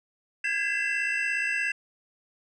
triangle tone cluster, 1617 / 1674 / 2030 / 2679 Hz, G#6 / G#6 / B6 / E7, -47 / +13 / +47 / +27 cents, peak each -30 / -30 / -32 / -27 dBFS, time 0.44-1.72 s, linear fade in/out 5 ms, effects resampled to 22050 Hz

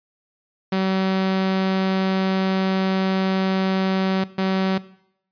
sawtooth tone bursts at uneven times, 190.1 Hz, F#3, 47 cents sharp, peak -15 dBFS, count 2, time 0.72-4.24 / 4.38-4.78 s, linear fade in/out 5 ms, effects noise-tail reverb RT60 0.7 s tail -18 dB re dry + resampled to 11025 Hz

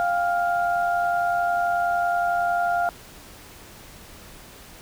sine tone cluster, 699 / 790 / 1403 Hz, F5 / G5 / F6, +1 / +13 / +8 cents, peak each -21 / -30 / -27 dBFS, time 0-2.89 s, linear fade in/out 0 ms, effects pink hiss -45 dBFS RMS until 4.81 s

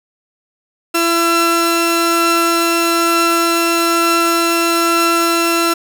sawtooth tone pair together, 336.7 / 1347.9 Hz, E4 / E6, +37 / +38 cents, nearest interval 2 octaves, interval 2401 cents, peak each -11 dBFS, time 0.94-5.74 s, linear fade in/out 10 ms, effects none

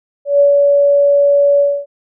sine tone with ADSR envelope, 569 Hz, C#5, 45 cents sharp, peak -5 dBFS, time 0.25-1.86 s, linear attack 150 ms, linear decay 120 ms, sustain -2 dB, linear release 260 ms, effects none

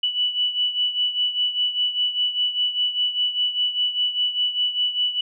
sine beating tone pair, 2960 / 2965 Hz, F#7 / F#7, 0 / +3 cents, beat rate 5 Hz, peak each -21 / -26 dBFS, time 0.03-5.21 s, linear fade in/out 5 ms, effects none

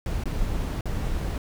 brown noise with dropouts, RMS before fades -27 dBFS, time 0.06-1.38 s, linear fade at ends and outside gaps 1 ms, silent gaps 0.237-0.256 / 0.809-0.856 s, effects none

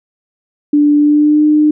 sine tone with pitch glide, 293.7 to 302.3 Hz, D4 to D#4, 0 to -50 cents, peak -6 dBFS, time 0.73-1.71 s, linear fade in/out 5 ms, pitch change +50 cents, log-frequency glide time 0.97-1.44 s, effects none

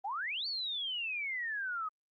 sine exponential two-way sweep, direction up then down, 743 to 4584 to 1239 Hz, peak -34 dBFS, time 0.04-1.89 s, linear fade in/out 10 ms, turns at 0.47 s, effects Opus 24 kbps

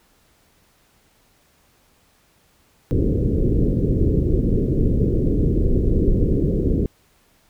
pink low-pass noise, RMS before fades -18 dBFS, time 2.91-6.86 s, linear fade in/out 0 ms, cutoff 460 Hz, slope 48 dB/octave, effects pink hiss -59 dBFS RMS until 7.49 s

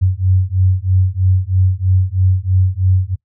sine beating tone pair, 91.8 / 94.9 Hz, F#2 / F#2, -13 / +44 cents, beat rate 3.1 Hz, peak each -14 dBFS, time 0.01-3.16 s, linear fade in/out 20 ms, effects noise-tail reverb RT60 0.1 s tail -22 dB re dry

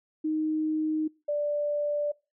sine tone pair in turn, 311.1 / 587.3 Hz, D#4 / D5, 0 / 0 cents, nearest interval major seventh, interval 1100 cents, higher second, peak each -25 dBFS, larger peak neither, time 0.24-1.08 / 1.28-2.12 s, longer neither, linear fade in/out 10 ms, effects noise-tail reverb RT60 0.3 s tail -24 dB re dry

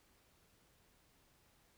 silence, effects pink hiss -71 dBFS RMS until 1.77 s

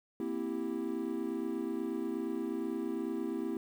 triangle chord, C dominant seventh, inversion third, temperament equal, 233.1 / 261.6 / 329.6 / 392 Hz, Bb3 / C4 / E4 / G4, 0 / 0 / 0 / 0 cents, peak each -38 / -37 / -35 / -38 dBFS, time 0.2-3.57 s, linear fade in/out 2 ms, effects 10-bit

